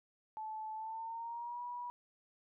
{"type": "tone with pitch glide", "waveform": "sine", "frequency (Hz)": [870, 970.9], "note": ["A5", "B5"], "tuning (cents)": [-20, -30], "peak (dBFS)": -40, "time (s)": [0.37, 1.9], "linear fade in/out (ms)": 0, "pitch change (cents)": 190, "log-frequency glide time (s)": [0.74, 1.62], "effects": []}